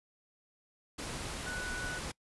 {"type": "tone in noise", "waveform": "sine", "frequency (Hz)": 1480, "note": "F#6", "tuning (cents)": 0, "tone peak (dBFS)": -38, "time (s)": [1.46, 1.99], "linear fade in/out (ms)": 10, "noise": "pink", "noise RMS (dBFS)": -40, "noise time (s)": [0.98, 2.12], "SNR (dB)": -1, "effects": ["noise-tail reverb RT60 0.1 s tail -24 dB re dry", "resampled to 24000 Hz"]}